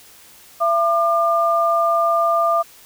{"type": "tone pair together", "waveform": "sine", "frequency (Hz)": [673.5, 1200], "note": ["E5", "D6"], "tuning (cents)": [37, 37], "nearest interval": "minor seventh", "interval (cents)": 1000, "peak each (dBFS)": -17, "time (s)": [0.6, 2.63], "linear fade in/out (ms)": 20, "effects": ["white hiss -46 dBFS RMS until 2.85 s"]}